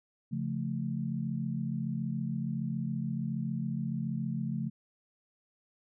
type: chord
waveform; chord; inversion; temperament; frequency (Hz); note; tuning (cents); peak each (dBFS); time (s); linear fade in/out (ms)
sine; Db augmented; none; equal with one note detuned; 138.59 / 173.21 / 220; Db3 / F3 / A3; 0 / -14 / 0; -35 / -36 / -35; 0.31-4.7; 20
effects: none